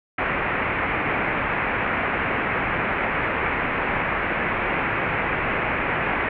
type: low-pass noise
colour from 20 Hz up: white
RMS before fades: -24 dBFS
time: 0.18-6.29 s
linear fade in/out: 5 ms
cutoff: 2400 Hz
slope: 48 dB/octave
effects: none